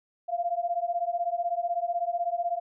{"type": "beating tone pair", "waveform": "sine", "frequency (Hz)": [685, 701], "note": ["F5", "F5"], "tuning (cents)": [-34, 6], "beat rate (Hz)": 16, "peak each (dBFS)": -29, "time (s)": [0.28, 2.6], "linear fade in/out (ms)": 20, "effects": []}